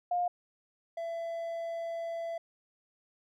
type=tone pair in turn; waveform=sine / triangle; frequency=709 / 669.2 Hz; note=F5 / E5; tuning=+26 / +26 cents; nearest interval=minor second; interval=100 cents; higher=first; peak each=-27 / -32 dBFS; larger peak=first; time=0.11-0.28 / 0.97-2.38 s; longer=second; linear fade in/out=5 ms; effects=none